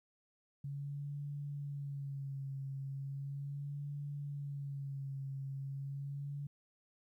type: tone with vibrato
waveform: sine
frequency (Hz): 140.1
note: C#3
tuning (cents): +19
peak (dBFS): -39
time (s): 0.64-6.47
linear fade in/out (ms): 5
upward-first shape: sine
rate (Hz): 0.37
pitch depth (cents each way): 47
effects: 13-bit